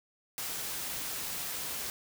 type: noise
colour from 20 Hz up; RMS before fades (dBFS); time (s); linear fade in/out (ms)
white; -37; 0.38-1.9; 0
effects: none